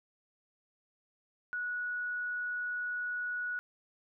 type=tone; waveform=sine; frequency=1465 Hz; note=F#6; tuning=18 cents flat; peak=-33 dBFS; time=1.53-3.59 s; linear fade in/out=0 ms; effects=none